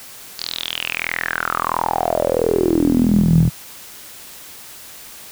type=tone with band-pass filter sweep; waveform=sawtooth; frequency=41.5 Hz; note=E1; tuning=12 cents sharp; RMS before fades=-18 dBFS; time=0.38-3.5 s; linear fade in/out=20 ms; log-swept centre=4700 to 140 Hz; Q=8; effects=white hiss -38 dBFS RMS until 5.31 s